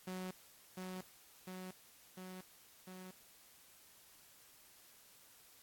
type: tone with echo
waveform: sawtooth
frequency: 185 Hz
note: F#3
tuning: in tune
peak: -38 dBFS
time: 0.07-0.31 s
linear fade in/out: 5 ms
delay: 700 ms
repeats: 4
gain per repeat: -2 dB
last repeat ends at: 3.11 s
effects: white hiss -63 dBFS RMS until 5.62 s + AAC 64 kbps